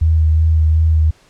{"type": "tone with vibrato", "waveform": "sine", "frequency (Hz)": 79.3, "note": "D#2", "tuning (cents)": 33, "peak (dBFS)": -9, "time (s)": [0.01, 1.11], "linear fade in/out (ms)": 10, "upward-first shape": "sine", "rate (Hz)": 2.7, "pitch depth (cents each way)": 21, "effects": ["pink hiss -51 dBFS RMS until 1.29 s", "low-pass 8000 Hz 12 dB/octave"]}